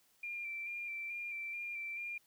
sine tone with vibrato, 2373 Hz, D7, 17 cents sharp, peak -39 dBFS, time 0.23-2.18 s, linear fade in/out 5 ms, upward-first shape square, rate 2.3 Hz, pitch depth 22 cents each way, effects white hiss -71 dBFS RMS until 2.26 s

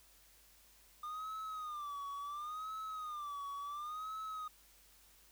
triangle tone with vibrato, 1207 Hz, D6, 47 cents sharp, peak -39 dBFS, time 1.03-4.48 s, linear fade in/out 5 ms, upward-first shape sine, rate 0.71 Hz, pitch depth 120 cents each way, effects added 50 Hz sine -70 dBFS peak until 5.31 s + white hiss -65 dBFS RMS until 5.31 s

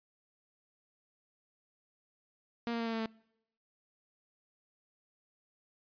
sawtooth tone with pitch steps, 234.6 / 232.2 / 229.8 / 227.4 / 225 / 222.7 Hz, A#3 / A#3 / A#3 / A#3 / A3 / A3, +11 / -7 / -25 / -43 / +39 / +21 cents, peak -29 dBFS, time 2.67-3.06 s, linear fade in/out 0 ms, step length 65 ms, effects noise-tail reverb RT60 0.8 s tail -25 dB re dry + resampled to 11025 Hz

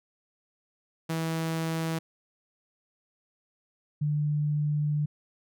sawtooth / sine tone pair in turn, 162.6 / 148.73 Hz, E3 / D3, -23 / +22 cents, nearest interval major second, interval 155 cents, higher first, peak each -24 dBFS, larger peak neither, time 1.09-1.99 / 4.01-5.06 s, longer second, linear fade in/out 10 ms, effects none

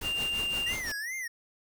pink noise with tremolo, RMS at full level -37 dBFS, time 0.01-0.92 s, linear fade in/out 5 ms, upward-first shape triangle, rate 5.8 Hz, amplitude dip 75%
triangle tone, 2794 Hz, F7, in tune, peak -27 dBFS, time 0.02-0.76 s, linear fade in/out 50 ms
square tone with vibrato, 1871 Hz, A#6, 6 cents sharp, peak -34 dBFS, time 0.66-1.28 s, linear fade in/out 10 ms, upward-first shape sine, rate 2.5 Hz, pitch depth 210 cents each way
sine tone with exponential decay, 5580 Hz, F8, 2 cents flat, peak -34 dBFS, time 0.86-1.28 s, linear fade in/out 5 ms, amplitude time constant 90 ms
effects none

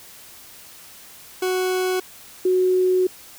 40% pulse / sine tone pair in turn, 370 / 368.7 Hz, F#4 / F#4, 0 / -6 cents, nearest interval unison, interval 6 cents, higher first, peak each -19 / -15 dBFS, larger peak second, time 1.42-2 / 2.45-3.07 s, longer second, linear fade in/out 5 ms, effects white hiss -44 dBFS RMS until 3.38 s

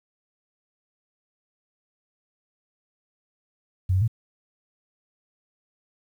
sine tone with pitch steps, 92.5 / 94.4 / 113.5 Hz, F#2 / F#2 / A#2, 0 / +35 / -46 cents, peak -18 dBFS, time 3.89-4.079 s, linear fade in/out 10 ms, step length 63 ms, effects 9-bit

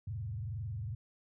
sine tone with frequency modulation, 106.1 Hz, G#2, 38 cents sharp, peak -36 dBFS, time 0.07-0.95 s, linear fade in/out 5 ms, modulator 22.1 Hz, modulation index 0.99, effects none

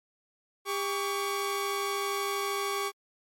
sawtooth tone pair together, 399.8 / 1126.6 Hz, G4 / C#6, +34 / +28 cents, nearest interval octave + tritone, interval 1794 cents, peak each -28 dBFS, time 0.65-2.92 s, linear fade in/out 50 ms, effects MP3 64 kbps

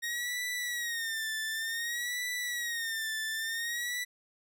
sawtooth tone with vibrato, 1864.7 Hz, A#6, in tune, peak -29 dBFS, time 0.02-4.05 s, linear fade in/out 20 ms, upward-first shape sine, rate 0.55 Hz, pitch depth 99 cents each way, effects none

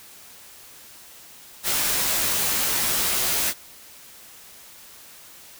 white noise with comb filter, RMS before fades -23 dBFS, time 1.63-3.54 s, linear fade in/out 50 ms, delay 15 ms, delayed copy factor -0.7, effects white hiss -46 dBFS RMS until 5.59 s

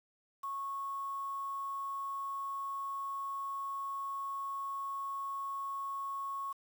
sine tone with quantisation, 1100 Hz, C#6, 14 cents flat, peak -36 dBFS, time 0.43-6.53 s, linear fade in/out 10 ms, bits 9, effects none

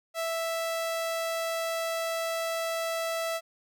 sawtooth tone, 659.3 Hz, E5, in tune, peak -25 dBFS, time 0.14-3.41 s, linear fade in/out 50 ms, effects none

